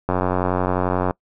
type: click train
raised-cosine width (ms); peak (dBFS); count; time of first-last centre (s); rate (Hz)
1; -6; 94; 0.09-1.109; 91.3
effects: noise-tail reverb RT60 0.1 s tail -25 dB re dry